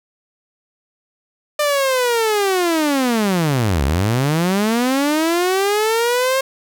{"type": "linear two-way sweep", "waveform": "sawtooth", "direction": "down then up", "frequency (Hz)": [600, 64.5, 539], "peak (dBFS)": -11, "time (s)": [1.59, 6.41], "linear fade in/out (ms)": 5, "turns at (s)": 3.84, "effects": []}